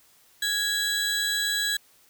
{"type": "tone pair together", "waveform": "35% pulse", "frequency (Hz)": [1661.2, 3951], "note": ["G#6", "B7"], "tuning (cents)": [0, 0], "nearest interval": "octave + minor third", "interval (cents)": 1500, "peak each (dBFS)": -25, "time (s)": [0.42, 1.77], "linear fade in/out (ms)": 5, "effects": ["white hiss -59 dBFS RMS until 2.09 s"]}